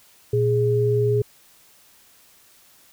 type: tone pair together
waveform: sine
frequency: 118.13 / 415.3 Hz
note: A#2 / G#4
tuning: +23 / 0 cents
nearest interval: octave + minor seventh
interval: 2177 cents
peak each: -20 / -19 dBFS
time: 0.33-1.22 s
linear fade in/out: 5 ms
effects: white hiss -54 dBFS RMS until 2.92 s